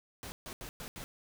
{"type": "noise bursts at uneven times", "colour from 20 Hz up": "pink", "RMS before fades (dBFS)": -44, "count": 5, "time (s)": [[0.23, 0.32], [0.46, 0.53], [0.61, 0.69], [0.8, 0.88], [0.96, 1.04]], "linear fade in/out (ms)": 0, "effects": []}